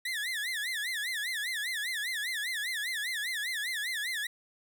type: tone with vibrato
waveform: 30% pulse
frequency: 1864.7 Hz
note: A#6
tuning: in tune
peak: -29 dBFS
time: 0.05-4.27 s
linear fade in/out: 5 ms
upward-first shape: sine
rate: 5 Hz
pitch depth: 200 cents each way
effects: none